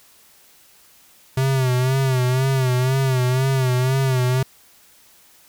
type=tone with vibrato; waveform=square; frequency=130 Hz; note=C3; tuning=11 cents flat; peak=-17 dBFS; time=1.37-4.43 s; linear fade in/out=5 ms; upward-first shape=sine; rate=2 Hz; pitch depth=67 cents each way; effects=white hiss -52 dBFS RMS until 5.48 s